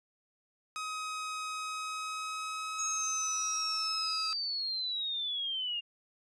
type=tone with pitch glide; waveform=sawtooth; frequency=1264 to 1291.3 Hz; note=D#6 to E6; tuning=+27 to -36 cents; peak=-32 dBFS; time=0.76-4.33 s; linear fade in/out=0 ms; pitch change=+37 cents; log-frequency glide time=1.45-3.99 s
type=linear sweep; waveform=sine; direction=down; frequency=6645 to 2794 Hz; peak=-32 dBFS; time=2.78-5.81 s; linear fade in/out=20 ms
effects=resampled to 22050 Hz